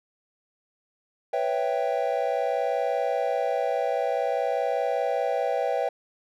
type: chord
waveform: triangle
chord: C# half-diminished seventh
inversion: third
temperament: equal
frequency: 493.9 / 554.4 / 659.3 / 784 Hz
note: B4 / C#5 / E5 / G5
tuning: 0 / 0 / 0 / 0 cents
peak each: -27 dBFS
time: 1.33-5.89 s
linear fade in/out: 5 ms
effects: none